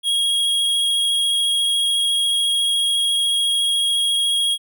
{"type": "tone with vibrato", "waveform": "square", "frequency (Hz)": 3289, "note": "G#7", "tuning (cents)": -18, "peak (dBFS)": -17, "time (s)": [0.03, 4.58], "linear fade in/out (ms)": 50, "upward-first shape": "triangle", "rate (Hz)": 14, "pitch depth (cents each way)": 16, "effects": []}